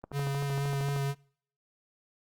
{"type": "click train", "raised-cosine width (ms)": 1, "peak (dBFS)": -26, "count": 13, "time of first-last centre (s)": [0.04, 0.963], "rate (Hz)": 13}
{"type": "tone with vibrato", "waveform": "square", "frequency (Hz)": 140, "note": "C#3", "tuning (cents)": 18, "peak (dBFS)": -29, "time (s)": [0.12, 1.15], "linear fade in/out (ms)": 50, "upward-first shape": "sine", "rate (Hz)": 4.1, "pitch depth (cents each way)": 18}
{"effects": ["noise-tail reverb RT60 0.6 s tail -25 dB re dry", "Opus 32 kbps"]}